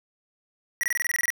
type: tone bursts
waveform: square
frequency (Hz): 1923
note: B6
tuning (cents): -47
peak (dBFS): -23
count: 11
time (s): 0.81-1.303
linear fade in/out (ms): 0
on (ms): 23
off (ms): 24
effects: none